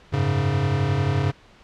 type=chord; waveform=square; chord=F# suspended second; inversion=none; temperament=equal; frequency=92.5 / 103.83 / 138.59 Hz; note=F#2 / G#2 / C#3; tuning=0 / 0 / 0 cents; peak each=-27 / -25 / -23 dBFS; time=0.12-1.32 s; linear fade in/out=20 ms; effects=pink hiss -51 dBFS RMS until 1.63 s + low-pass 4000 Hz 12 dB/octave